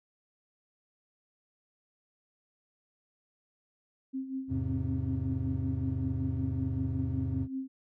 sine tone with tremolo, 264.9 Hz, C4, 22 cents sharp, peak -31 dBFS, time 4.13-7.68 s, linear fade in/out 20 ms, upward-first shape sine, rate 5.3 Hz, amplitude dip 65%
triangle chord, E augmented, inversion none, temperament equal, 82.41 / 103.83 / 130.81 Hz, E2 / G#2 / B#2, 0 / 0 / 0 cents, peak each -33 dBFS, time 4.48-7.48 s, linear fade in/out 50 ms
effects none

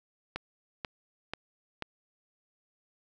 click train, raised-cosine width 0.3 ms, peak -18 dBFS, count 4, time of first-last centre 0.36-1.823 s, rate 2.05 Hz, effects none

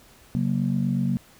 sine chord, F# major, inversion second, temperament equal with one note detuned, 136.53 / 185 / 233.1 Hz, C#3 / F#3 / A#3, -26 / 0 / 0 cents, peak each -25 dBFS, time 0.35-1.17 s, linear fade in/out 0 ms, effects tanh soft clip ceiling -12 dBFS + pink hiss -53 dBFS RMS until 1.39 s

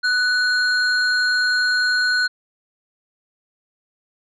sine tone pair together, 1488 / 4221 Hz, F#6 / C8, +9 / +14 cents, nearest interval octave + tritone, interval 1805 cents, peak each -15 / -20 dBFS, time 0.03-2.28 s, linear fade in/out 20 ms, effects tanh soft clip ceiling -13 dBFS

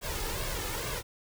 pink noise with flanger, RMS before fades -34 dBFS, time 0.01-1.03 s, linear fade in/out 50 ms, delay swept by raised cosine 1.8 to 2.36 ms, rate 2.3 Hz, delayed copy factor +0.65, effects none

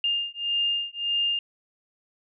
sine beating tone pair, 2812 / 2813.7 Hz, F7 / F7, +11 / +12 cents, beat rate 1.7 Hz, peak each -27 dBFS, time 0.04-1.39 s, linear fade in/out 2 ms, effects none

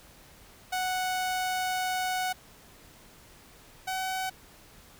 sawtooth tone pair in turn, 740 / 753.8 Hz, F#5 / F#5, 0 / +32 cents, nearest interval unison, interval 32 cents, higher second, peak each -24 / -26 dBFS, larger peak first, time 0.72-2.33 / 3.87-4.3 s, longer first, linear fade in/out 10 ms, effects pink hiss -54 dBFS RMS until 4.99 s

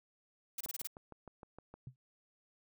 blue noise bursts, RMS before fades -40 dBFS, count 6, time 0.58-0.872 s, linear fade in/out 5 ms, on 27 ms, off 26 ms
click train, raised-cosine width 1 ms, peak -36 dBFS, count 8, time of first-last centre 0.66-1.74 s, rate 6.48 Hz
sine tone with exponential decay, 128 Hz, C3, 38 cents flat, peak -40 dBFS, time 1.87-1.96 s, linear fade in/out 2 ms, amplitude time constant 19 ms
effects none

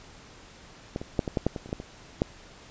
clicks, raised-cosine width 2 ms, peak -16 / -22 / -9 / -16 / -11 / -9 / -19 / -27 / -30 / -15 / -23 / -9 dBFS, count 12, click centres 0.961 / 1.015 / 1.192 / 1.278 / 1.372 / 1.466 / 1.562 / 1.66 / 1.692 / 1.729 / 1.801 / 2.219 s, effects pink hiss -50 dBFS RMS until 2.7 s + resampled to 16000 Hz

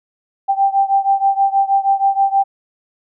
sine beating tone pair, 784 / 790.3 Hz, G5 / G5, 0 / +14 cents, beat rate 6.3 Hz, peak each -14 / -16 dBFS, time 0.48-2.44 s, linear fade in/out 20 ms, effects none

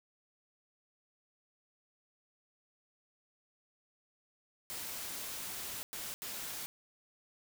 white noise bursts at uneven times, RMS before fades -42 dBFS, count 3, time 4.7-5.83 / 5.93-6.14 / 6.22-6.66 s, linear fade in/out 0 ms, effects none

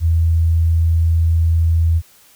sine tone, 82.41 Hz, E2, in tune, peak -11 dBFS, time 0-2.02 s, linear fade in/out 50 ms, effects white hiss -49 dBFS RMS until 2.35 s

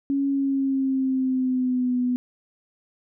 sine tone with pitch glide, 277.2 to 248.4 Hz, C#4 to B3, 0 to +10 cents, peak -20 dBFS, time 0.1-2.16 s, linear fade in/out 0 ms, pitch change -190 cents, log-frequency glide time 0.28-1.97 s, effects none

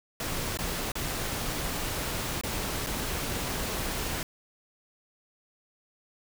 pink noise with dropouts, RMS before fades -32 dBFS, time 0.2-4.23 s, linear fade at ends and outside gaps 2 ms, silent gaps 0.573-0.588 / 0.919-0.954 / 2.412-2.435 / 2.865-2.869 s, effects none

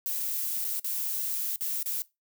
violet noise with dropouts, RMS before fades -31 dBFS, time 0.06-2.02 s, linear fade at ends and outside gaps 0 ms, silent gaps 0.643-0.649 / 0.795-0.844 / 1.559-1.609 / 1.828-1.859 s, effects noise-tail reverb RT60 0.2 s tail -19 dB re dry

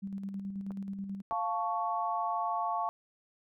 sine tone with tremolo, 196.3 Hz, G3, 3 cents sharp, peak -34 dBFS, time 0.02-1.22 s, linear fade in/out 20 ms, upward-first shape square, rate 9.3 Hz, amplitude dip 40%
clicks, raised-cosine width 1 ms, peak -32 dBFS, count 2, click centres 0.707 / 1.324 s
sine chord, F augmented, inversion none, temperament equal with one note detuned, 698.5 / 880 / 1113.2 Hz, F5 / A5 / C#6, 0 / 0 / +7 cents, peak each -34 dBFS, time 1.31-2.89 s, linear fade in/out 0 ms
effects none

